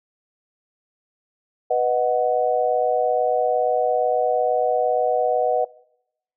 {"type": "chord", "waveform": "sine", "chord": "B major", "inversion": "none", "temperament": "equal", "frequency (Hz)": [493.9, 622.3, 740], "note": ["B4", "D#5", "F#5"], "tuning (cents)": [0, 0, 0], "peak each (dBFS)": [-21, -22, -21], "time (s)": [1.7, 5.65], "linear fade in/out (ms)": 10, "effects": ["noise-tail reverb RT60 0.8 s tail -22 dB re dry"]}